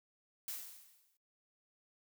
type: noise with exponential decay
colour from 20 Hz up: blue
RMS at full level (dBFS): -40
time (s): 0.48-1.17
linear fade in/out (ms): 1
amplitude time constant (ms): 150
effects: noise-tail reverb RT60 0.1 s tail -17 dB re dry